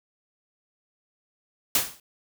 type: noise with exponential decay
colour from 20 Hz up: white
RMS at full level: -18 dBFS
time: 1.75-2 s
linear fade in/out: 2 ms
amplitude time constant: 54 ms
effects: none